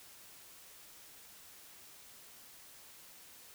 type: silence
effects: white hiss -56 dBFS RMS until 3.54 s